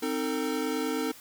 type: chord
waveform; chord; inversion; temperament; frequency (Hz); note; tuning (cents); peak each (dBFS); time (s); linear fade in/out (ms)
square; A diminished; first; equal with one note detuned; 261.6 / 311.1 / 449.8; C4 / Eb4 / A4; 0 / 0 / +38; -33; 0.02-1.12; 10
effects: white hiss -50 dBFS RMS until 1.2 s